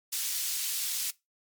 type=high-pass noise; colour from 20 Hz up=pink; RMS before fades=-32 dBFS; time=0.12-1.11 s; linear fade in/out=10 ms; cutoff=4500 Hz; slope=12 dB/octave; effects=noise-tail reverb RT60 0.2 s tail -20 dB re dry + MP3 96 kbps